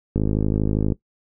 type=click train; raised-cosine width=3 ms; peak=-8 dBFS; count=41; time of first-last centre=0.16-0.922 s; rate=52.5 Hz; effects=noise-tail reverb RT60 0.1 s tail -18 dB re dry